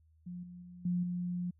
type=tone with level steps; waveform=sine; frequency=177.3 Hz; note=F3; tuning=26 cents sharp; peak=-40 / -46 / -48 / -29 / -33 dBFS; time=0.26-1.51 s; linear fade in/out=10 ms; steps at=0.43 / 0.62 / 0.85 / 1.03 s; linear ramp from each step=5 ms; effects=added 79 Hz sine -63 dBFS peak until 1.59 s